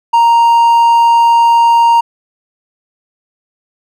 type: tone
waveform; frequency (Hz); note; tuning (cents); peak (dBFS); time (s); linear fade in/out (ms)
triangle; 932; A#5; -1; -3; 0.13-2.01; 10
effects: none